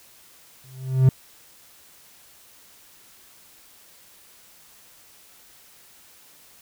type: tone with exponential growth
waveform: triangle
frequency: 130.81 Hz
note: C3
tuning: in tune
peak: -7 dBFS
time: 0.64-1.09 s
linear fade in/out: 2 ms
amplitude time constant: 96 ms
effects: white hiss -52 dBFS RMS until 6.61 s